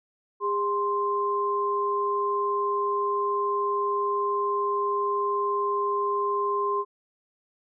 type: tone pair together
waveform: sine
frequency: 405.8 / 1046.5 Hz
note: G#4 / C6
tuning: -40 / 0 cents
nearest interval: octave + major third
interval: 1640 cents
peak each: -27 / -25 dBFS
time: 0.4-6.85 s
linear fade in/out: 50 ms
effects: none